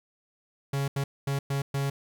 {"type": "tone bursts at uneven times", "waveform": "45% pulse", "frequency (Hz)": 138.9, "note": "C#3", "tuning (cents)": 4, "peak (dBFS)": -26, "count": 5, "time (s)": [[0.73, 0.88], [0.96, 1.04], [1.27, 1.39], [1.5, 1.62], [1.74, 1.9]], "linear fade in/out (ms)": 5, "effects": ["11-bit"]}